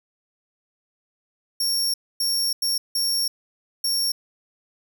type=tone bursts at uneven times; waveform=sawtooth; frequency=5510 Hz; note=F8; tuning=24 cents flat; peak=-18 dBFS; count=5; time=1.6-1.94 / 2.2-2.53 / 2.62-2.78 / 2.95-3.28 / 3.84-4.12 s; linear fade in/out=5 ms; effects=none